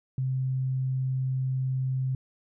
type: tone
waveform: sine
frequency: 130.8 Hz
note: C3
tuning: in tune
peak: -25 dBFS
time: 0.18-2.15 s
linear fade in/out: 2 ms
effects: none